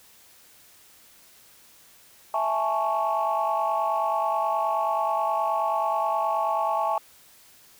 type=chord; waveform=sine; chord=A major seventh; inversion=second; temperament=equal; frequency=659.3 / 830.6 / 880 / 1108.7 Hz; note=E5 / G#5 / A5 / C#6; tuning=0 / 0 / 0 / 0 cents; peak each=-27 dBFS; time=2.34-6.98 s; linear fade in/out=2 ms; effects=tanh soft clip ceiling -15 dBFS + white hiss -54 dBFS RMS until 7.79 s